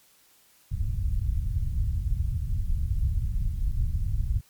pink low-pass noise, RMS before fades -26 dBFS, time 0.71-4.41 s, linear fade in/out 10 ms, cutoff 110 Hz, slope 24 dB/octave, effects white hiss -60 dBFS RMS until 4.49 s + MP3 96 kbps

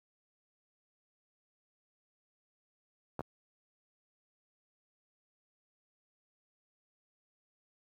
clicks, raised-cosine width 1 ms, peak -23 dBFS, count 2, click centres 3.193 / 3.207 s, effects high-pass 80 Hz 12 dB/octave + 10-bit

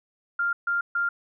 sine tone bursts, 1396.9 Hz, F6, in tune, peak -22 dBFS, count 3, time 0.39-1.09 s, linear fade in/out 5 ms, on 140 ms, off 140 ms, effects none

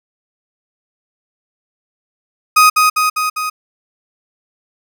35% pulse tone with echo, 1251 Hz, D#6, 9 cents sharp, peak -4 dBFS, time 2.56-2.7 s, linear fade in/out 10 ms, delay 200 ms, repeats 4, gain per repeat -3 dB, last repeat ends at 3.5 s, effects none

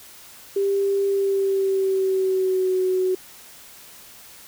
sine tone with pitch glide, 395.9 to 371.5 Hz, G4 to F#4, +17 to +7 cents, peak -18 dBFS, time 0.56-3.15 s, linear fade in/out 5 ms, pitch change -110 cents, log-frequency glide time 1.07-2.75 s, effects white hiss -45 dBFS RMS until 4.47 s

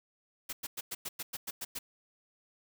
white noise bursts, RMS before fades -38 dBFS, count 10, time 0.49-1.79 s, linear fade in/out 10 ms, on 40 ms, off 100 ms, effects none

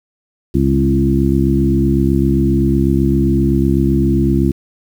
harmonic tone with a mistuned harmonic, 67.8 Hz, C#2, 38 cents flat, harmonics 1 / 2 / 3 / 4 / 5, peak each -17 / -17 / -17 / -17 / -17 dBFS, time 0.54-4.52 s, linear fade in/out 10 ms, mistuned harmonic 2, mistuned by +16 cents, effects 7-bit

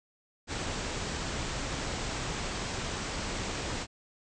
pink low-pass noise, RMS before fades -35 dBFS, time 0.47-3.87 s, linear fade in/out 50 ms, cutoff 8200 Hz, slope 96 dB/octave, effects none

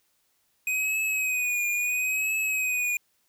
square tone with vibrato, 2504 Hz, D#7, 10 cents sharp, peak -25 dBFS, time 0.67-2.97 s, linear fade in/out 2 ms, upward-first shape triangle, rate 0.74 Hz, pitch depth 63 cents each way, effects white hiss -70 dBFS RMS until 3.28 s

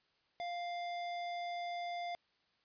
square tone, 698.5 Hz, F5, in tune, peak -39 dBFS, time 0.4-2.15 s, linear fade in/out 0 ms, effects white hiss -75 dBFS RMS until 2.64 s + resampled to 11025 Hz

